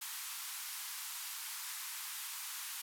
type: band-pass noise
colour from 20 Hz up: white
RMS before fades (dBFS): -44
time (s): 0.01-2.82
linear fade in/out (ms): 10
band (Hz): 880 to 15000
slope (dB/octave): 48
effects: none